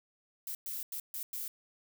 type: noise bursts at uneven times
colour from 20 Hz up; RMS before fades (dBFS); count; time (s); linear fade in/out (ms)
violet; -39; 5; 0.47-0.55 / 0.66-0.83 / 0.92-1 / 1.14-1.23 / 1.33-1.48; 2
effects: none